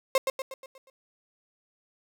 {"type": "tone with echo", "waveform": "35% pulse", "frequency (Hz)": 531, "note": "C5", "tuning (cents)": 25, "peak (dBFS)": -17, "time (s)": [0.15, 0.18], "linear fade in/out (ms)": 2, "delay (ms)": 120, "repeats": 6, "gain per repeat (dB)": -6, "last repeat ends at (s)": 0.9, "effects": []}